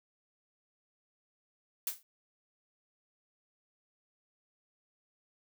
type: noise with exponential decay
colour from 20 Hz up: blue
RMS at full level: -30 dBFS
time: 1.87-2.03 s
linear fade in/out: 2 ms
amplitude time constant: 33 ms
effects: none